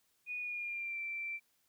sine tone with pitch glide, 2466 to 2344 Hz, D#7 to D7, -16 to -4 cents, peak -37 dBFS, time 0.26-1.4 s, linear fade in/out 50 ms, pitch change -88 cents, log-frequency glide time 0.39-0.99 s, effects white hiss -75 dBFS RMS until 1.68 s

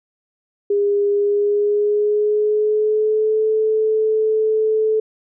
sine tone with pitch glide, 406.4 to 435.6 Hz, G#4 to A4, -38 to -17 cents, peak -14 dBFS, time 0.7-5 s, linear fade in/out 5 ms, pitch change +121 cents, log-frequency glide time 1.1-3.46 s, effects none

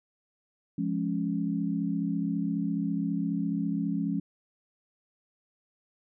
sine chord, Db major, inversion first, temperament just, 173.24 / 207.9 / 277.2 Hz, F3 / Ab3 / Db4, -14 / +2 / 0 cents, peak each -31 dBFS, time 0.78-4.2 s, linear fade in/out 5 ms, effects none

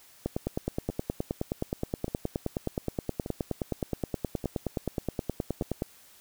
two click trains, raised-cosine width 2 ms, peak -21 / -15 dBFS, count 5 / 54, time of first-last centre 0.9-5.623 / 0.26-5.821 s, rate 0.847 / 9.53 Hz, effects white hiss -56 dBFS RMS until 6.2 s

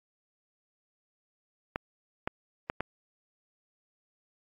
clicks, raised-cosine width 0.5 ms, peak -15 dBFS, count 4, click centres 1.759 / 2.275 / 2.699 / 2.806 s, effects AAC 32 kbps

